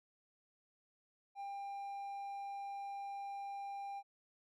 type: tone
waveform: triangle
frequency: 797 Hz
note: G5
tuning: 28 cents sharp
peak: -40 dBFS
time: 1.35-4.03 s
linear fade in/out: 50 ms
effects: none